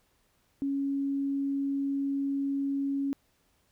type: tone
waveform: sine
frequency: 277.2 Hz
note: C#4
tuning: in tune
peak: -27 dBFS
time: 0.62-3.13 s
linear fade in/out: 0 ms
effects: pink hiss -70 dBFS RMS until 3.71 s